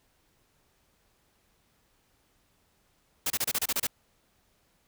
white noise bursts, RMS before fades -28 dBFS, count 9, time 3.26-3.87 s, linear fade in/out 5 ms, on 42 ms, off 29 ms, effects pink hiss -69 dBFS RMS until 4.87 s

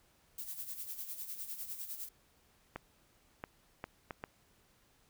violet noise with tremolo, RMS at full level -41 dBFS, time 0.38-2.09 s, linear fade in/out 5 ms, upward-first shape sine, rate 9.9 Hz, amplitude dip 65%
clicks, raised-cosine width 0.5 ms, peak -25 dBFS, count 5, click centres 2.76 / 3.439 / 3.841 / 4.108 / 4.239 s
effects pink hiss -69 dBFS RMS until 5.09 s

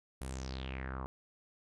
sawtooth tone with low-pass filter sweep, 65.4 Hz, C2, in tune, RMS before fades -41 dBFS, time 0.21-1.06 s, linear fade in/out 0 ms, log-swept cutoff 11000 to 990 Hz, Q 5, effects none

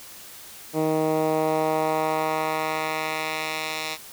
10% pulse tone with band-pass filter sweep, 156.9 Hz, D#3, 15 cents sharp, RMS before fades -25 dBFS, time 0.73-3.98 s, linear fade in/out 50 ms, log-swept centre 350 to 3800 Hz, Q 0.92, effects white hiss -43 dBFS RMS until 4.12 s

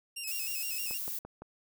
15% pulse tone with vibrato, 2676 Hz, E7, 25 cents sharp, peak -30 dBFS, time 0.16-0.98 s, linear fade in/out 10 ms, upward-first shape square, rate 6.4 Hz, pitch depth 67 cents each way
violet noise, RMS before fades -37 dBFS, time 0.27-1.19 s, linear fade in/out 5 ms
click train, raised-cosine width 1 ms, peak -30 dBFS, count 4, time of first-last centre 0.91-1.42 s, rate 5.88 Hz
effects none

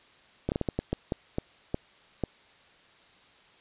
slowing click train, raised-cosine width 2 ms, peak -14 dBFS, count 11, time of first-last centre 0.49-2.237 s, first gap 29 ms, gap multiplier 1.37, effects white hiss -58 dBFS RMS until 3.6 s + resampled to 8000 Hz

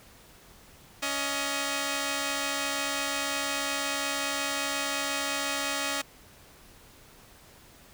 5% pulse tone pair together, 280 / 628.6 Hz, C#4 / D#5, +18 / +18 cents, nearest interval octave + major second, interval 1400 cents, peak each -20 dBFS, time 1.02-6.02 s, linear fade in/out 10 ms, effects pink hiss -54 dBFS RMS until 7.93 s

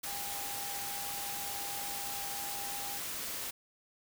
sine tone in noise, 804 Hz, G5, 44 cents sharp, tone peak -44 dBFS, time 0.06-2.98 s, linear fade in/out 10 ms, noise white, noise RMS -39 dBFS, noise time 0.03-3.51 s, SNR -8 dB, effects none

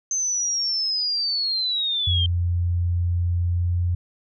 sine linear sweep, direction down, 6272 to 3144 Hz, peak -21 dBFS, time 0.11-2.26 s, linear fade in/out 2 ms
sine tone with pitch glide, 87.31 to 87.97 Hz, F2 to F2, 0 to +13 cents, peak -19 dBFS, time 2.07-3.95 s, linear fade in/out 5 ms, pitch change +13 cents, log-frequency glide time 3.43-3.81 s
effects none

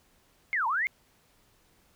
sine linear two-way sweep, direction down then up, 2200 to 863 to 2200 Hz, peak -25 dBFS, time 0.53-0.87 s, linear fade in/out 0 ms, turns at 0.67 s, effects pink hiss -65 dBFS RMS until 1.95 s

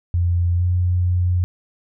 sine tone with pitch glide, 87.1 to 89.45 Hz, F2 to F2, -4 to +42 cents, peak -15 dBFS, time 0.14-1.44 s, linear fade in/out 0 ms, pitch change +46 cents, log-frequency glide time 0.56-0.64 s, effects none

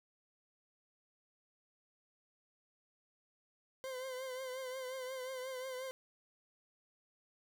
40% pulse tone with vibrato, 517 Hz, C5, 21 cents flat, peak -40 dBFS, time 3.84-5.91 s, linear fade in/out 0 ms, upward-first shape triangle, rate 5.6 Hz, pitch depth 58 cents each way, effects none

